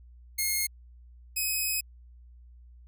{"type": "tone pair in turn", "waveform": "5% pulse", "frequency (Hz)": [2149, 2535], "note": ["C7", "D#7"], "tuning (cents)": [46, 32], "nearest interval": "minor third", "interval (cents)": 286, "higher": "second", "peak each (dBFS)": [-16, -18], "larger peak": "first", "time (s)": [[0.38, 0.67], [1.36, 1.81]], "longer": "second", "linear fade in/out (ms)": 10, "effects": ["added 60 Hz sine -49 dBFS peak until 2.87 s"]}